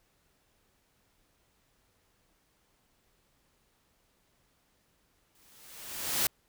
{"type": "noise with exponential growth", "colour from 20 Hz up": "white", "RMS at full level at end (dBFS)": -26, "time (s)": [5.35, 6.27], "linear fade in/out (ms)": 1, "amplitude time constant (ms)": 200, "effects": ["pink hiss -71 dBFS RMS until 6.48 s"]}